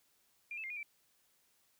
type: tone with pitch steps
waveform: sine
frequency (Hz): 2399 / 2621 / 2113 / 2447 / 2330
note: D7 / E7 / C7 / D#7 / D7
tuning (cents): +36 / -11 / +16 / -29 / -14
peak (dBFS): -40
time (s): 0.51-0.83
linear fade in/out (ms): 2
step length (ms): 64
effects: white hiss -73 dBFS RMS until 1.79 s